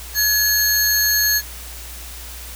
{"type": "tone cluster", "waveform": "sine", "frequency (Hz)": [1689, 4334, 6460, 11800], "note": ["G#6", "C#8", "G#8", "F#9"], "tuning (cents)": [29, -40, -49, -6], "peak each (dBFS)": -20, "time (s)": [0.14, 1.42], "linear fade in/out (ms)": 50, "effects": ["added 60 Hz sine -35 dBFS peak until 2.55 s", "white hiss -36 dBFS RMS until 2.55 s"]}